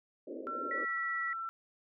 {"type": "band-pass noise", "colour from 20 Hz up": "white", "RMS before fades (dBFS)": -43, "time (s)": [0.27, 0.85], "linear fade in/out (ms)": 5, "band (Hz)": [240, 590], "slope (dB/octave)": 96}
{"type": "tone with pitch glide", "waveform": "sine", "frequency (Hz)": [1351, 1341.7], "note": ["E6", "E6"], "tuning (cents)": [42, 30], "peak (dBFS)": -36, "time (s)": [0.47, 1.49], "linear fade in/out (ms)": 0, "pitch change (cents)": -12, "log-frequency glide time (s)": [0.62, 1]}
{"type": "tone", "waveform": "sine", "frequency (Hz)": 1944, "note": "B6", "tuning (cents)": -28, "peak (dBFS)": -34, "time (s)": [0.71, 1.33], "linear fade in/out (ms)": 2}
{"effects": []}